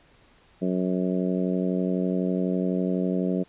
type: harmonic tone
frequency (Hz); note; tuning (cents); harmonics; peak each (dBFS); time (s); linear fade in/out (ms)
92; F#2; -9; 2 / 3 / 4 / 5 / 6 / 7; -25 / -29 / -31 / -33 / -35 / -36; 0.61-3.44; 20
effects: pink hiss -58 dBFS RMS until 3.48 s + resampled to 8000 Hz